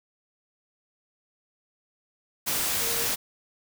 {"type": "tone in noise", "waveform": "sine", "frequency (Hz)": 466.2, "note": "A#4", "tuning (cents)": 0, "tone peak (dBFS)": -36, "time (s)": [2.8, 3.07], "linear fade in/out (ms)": 20, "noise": "white", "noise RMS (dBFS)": -27, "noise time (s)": [2.46, 3.16], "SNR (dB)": -12, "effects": []}